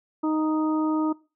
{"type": "harmonic tone", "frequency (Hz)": 311.1, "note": "D#4", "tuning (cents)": 0, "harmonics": [1, 2, 3, 4], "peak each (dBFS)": [-22, -35, -32, -34], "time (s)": [0.23, 1.13], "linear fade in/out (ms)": 10, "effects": ["noise-tail reverb RT60 0.3 s tail -21 dB re dry"]}